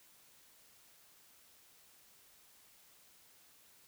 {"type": "silence", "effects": ["white hiss -64 dBFS RMS until 3.87 s"]}